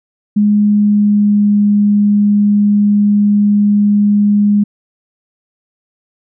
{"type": "tone with pitch glide", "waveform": "sine", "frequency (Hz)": [207.7, 205.8], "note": ["G#3", "G#3"], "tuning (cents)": [0, -16], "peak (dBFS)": -7, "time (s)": [0.36, 4.64], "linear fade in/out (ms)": 10, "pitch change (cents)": -16, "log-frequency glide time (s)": [0.62, 1.58], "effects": []}